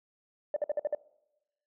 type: tone bursts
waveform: sine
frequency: 592 Hz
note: D5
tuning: 14 cents sharp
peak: -25 dBFS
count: 6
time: 0.54-0.949 s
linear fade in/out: 2 ms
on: 24 ms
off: 53 ms
effects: noise-tail reverb RT60 0.9 s tail -22 dB re dry + tanh soft clip ceiling -22 dBFS